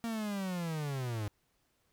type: linear sweep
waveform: 45% pulse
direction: down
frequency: 233.1 to 100.7 Hz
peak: -34 dBFS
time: 0.04-1.28 s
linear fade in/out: 0 ms
effects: pink hiss -75 dBFS RMS until 1.92 s